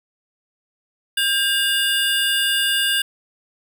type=tone cluster; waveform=square; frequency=1600 / 2845 / 3519 Hz; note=G6 / F7 / A7; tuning=+35 / +31 / 0 cents; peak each=-22 / -21 / -25 dBFS; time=1.17-3.02 s; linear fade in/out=5 ms; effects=none